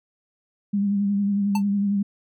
sine tone with vibrato, 201.2 Hz, G3, 45 cents sharp, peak -19 dBFS, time 0.73-2.03 s, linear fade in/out 10 ms, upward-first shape sine, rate 11 Hz, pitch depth 32 cents each way
square tone with exponential decay, 889 Hz, A5, 18 cents sharp, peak -22 dBFS, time 1.55-1.63 s, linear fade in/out 5 ms, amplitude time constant 16 ms
effects none

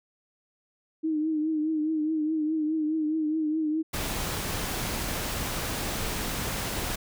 sine tone with vibrato, 311.1 Hz, D#4, in tune, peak -24 dBFS, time 1.03-3.83 s, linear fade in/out 20 ms, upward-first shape triangle, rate 4.8 Hz, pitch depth 62 cents each way
pink noise, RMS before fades -31 dBFS, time 3.93-6.96 s, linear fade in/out 10 ms
effects none

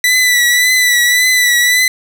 sawtooth tone with vibrato, 1975.5 Hz, B6, in tune, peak -5 dBFS, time 0.04-1.88 s, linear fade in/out 2 ms, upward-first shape triangle, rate 1.8 Hz, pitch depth 45 cents each way, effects none

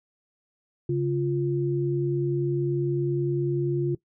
sine tone pair together, 138.84 / 349.2 Hz, C#3 / F4, +3 / 0 cents, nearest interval octave + major third, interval 1597 cents, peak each -25 / -25 dBFS, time 0.89-3.95 s, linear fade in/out 5 ms, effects noise-tail reverb RT60 0.1 s tail -19 dB re dry

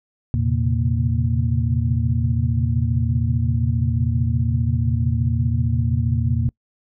sine tone cluster, 82.6 / 115.6 / 130.8 / 136.5 / 232.2 Hz, E2 / A#2 / C3 / C#3 / A#3, +4 / -14 / 0 / -26 / -7 cents, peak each -22 / -20 / -26 / -29 / -27 dBFS, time 0.34-6.49 s, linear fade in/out 0 ms, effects noise-tail reverb RT60 0.1 s tail -25 dB re dry

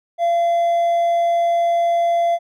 triangle tone with hard clipping, 684 Hz, F5, 36 cents flat, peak -15 dBFS, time 0.18-2.39 s, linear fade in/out 50 ms, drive 5 dB, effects none

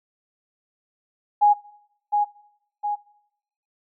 sine tone with echo, 828 Hz, G#5, 5 cents flat, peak -12 dBFS, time 1.41-1.54 s, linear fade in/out 20 ms, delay 710 ms, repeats 2, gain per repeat -5 dB, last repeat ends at 2.96 s, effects noise-tail reverb RT60 0.8 s tail -21 dB re dry

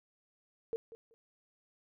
sine tone with echo, 454.9 Hz, A#4, 42 cents flat, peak -32 dBFS, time 0.73-0.76 s, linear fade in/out 0 ms, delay 190 ms, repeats 2, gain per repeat -15 dB, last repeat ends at 1.14 s, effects none

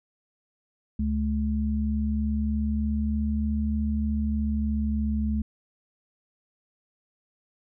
sine tone pair together, 71.7 / 214.9 Hz, D2 / A3, -41 / -41 cents, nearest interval octave + perfect fifth, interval 1900 cents, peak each -26 dBFS, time 0.99-5.42 s, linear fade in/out 5 ms, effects none

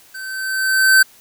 square tone with level ramp, 1541 Hz, G6, 30 cents flat, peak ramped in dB -30 to -7 dBFS, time 0.14-1.03 s, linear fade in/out 10 ms, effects white hiss -48 dBFS RMS until 1.2 s

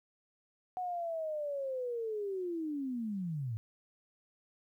sine linear sweep, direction down, 740 to 104.2 Hz, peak -34 dBFS, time 0.77-3.57 s, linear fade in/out 0 ms, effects 12-bit

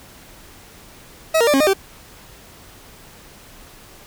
40% pulse tone with pitch steps, 641 / 465.8 / 591 / 271.6 / 611 / 388.5 Hz, E5 / A#4 / D5 / C#4 / D#5 / G4, -49 / -1 / +11 / -35 / -32 / -16 cents, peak -12 dBFS, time 1.34-1.736 s, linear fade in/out 10 ms, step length 66 ms, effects pink hiss -44 dBFS RMS until 4.06 s

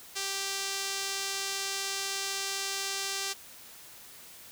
sawtooth tone with band-pass filter, 392 Hz, G4, in tune, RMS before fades -34 dBFS, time 0.15-3.34 s, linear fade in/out 20 ms, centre 5800 Hz, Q 1.1, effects white hiss -50 dBFS RMS until 4.51 s

